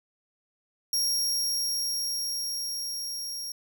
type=tone with level ramp; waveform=sawtooth; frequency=5588 Hz; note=F8; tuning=in tune; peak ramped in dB=-21 to -31 dBFS; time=0.93-3.52 s; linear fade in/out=2 ms; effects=none